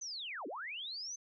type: linear two-way sweep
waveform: sine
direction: down then up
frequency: 6272 to 245.3 to 6272 Hz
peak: -40 dBFS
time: 0.01-1.16 s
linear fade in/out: 10 ms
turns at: 0.47 s
effects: none